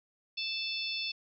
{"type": "harmonic tone", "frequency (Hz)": 880, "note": "A5", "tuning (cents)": 0, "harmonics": [3, 4, 5, 6], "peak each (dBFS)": [-37, -38, -39, -40], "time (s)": [0.37, 1.12], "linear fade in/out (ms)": 10, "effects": []}